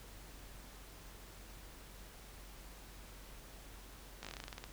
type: slowing click train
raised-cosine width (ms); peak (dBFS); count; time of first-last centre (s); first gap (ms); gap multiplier
0.2; -27; 13; 4.23-4.64; 17; 1.12
effects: added 47 Hz sine -54 dBFS peak until 4.72 s + pink hiss -56 dBFS RMS until 4.72 s